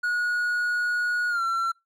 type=tone with pitch glide; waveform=triangle; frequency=1452 to 1354.8 Hz; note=F#6 to E6; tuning=-33 to +47 cents; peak=-21 dBFS; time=0.03-1.72 s; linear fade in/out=10 ms; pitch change=-120 cents; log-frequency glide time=1.29-1.42 s; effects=noise-tail reverb RT60 0.2 s tail -25 dB re dry